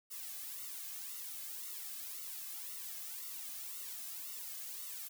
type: noise with flanger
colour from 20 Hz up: blue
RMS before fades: -45 dBFS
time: 0.1-5.09 s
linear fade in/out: 20 ms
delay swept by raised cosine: 1.2 to 2.17 ms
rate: 1.9 Hz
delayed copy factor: -0.95
effects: none